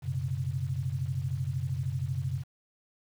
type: chord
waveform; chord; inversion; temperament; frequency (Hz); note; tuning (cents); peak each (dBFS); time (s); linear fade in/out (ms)
sine; F# suspended fourth; none; equal with one note detuned; 92.5 / 123.47 / 136.37; F#2 / B2 / C#3; 0 / 0 / -28; -35 / -34 / -32; 0.02-2.44; 50
effects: 9-bit